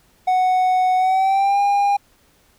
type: tone with pitch glide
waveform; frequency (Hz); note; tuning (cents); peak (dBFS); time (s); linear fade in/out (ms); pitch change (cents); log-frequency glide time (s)
triangle; 740 to 807; F#5 to G#5; 0 to -50; -12; 0.27-1.97; 10; +150; 0.97-1.6
effects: pink hiss -57 dBFS RMS until 2.58 s